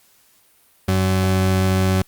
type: tone pair together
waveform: 40% pulse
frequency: 94.35 / 188.7 Hz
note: F#2 / F#3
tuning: +34 / +34 cents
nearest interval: octave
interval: 1200 cents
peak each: -16 / -21 dBFS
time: 0.88-2.02 s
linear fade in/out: 5 ms
effects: white hiss -56 dBFS RMS until 2.07 s + Opus 48 kbps